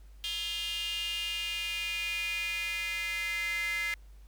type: tone with high-pass filter sweep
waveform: square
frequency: 188.2 Hz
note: F#3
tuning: 30 cents sharp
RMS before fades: -34 dBFS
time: 0.24-3.94 s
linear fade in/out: 0 ms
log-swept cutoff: 3100 to 2000 Hz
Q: 7.2
effects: added 50 Hz sine -49 dBFS peak until 4.27 s + pink hiss -67 dBFS RMS until 4.27 s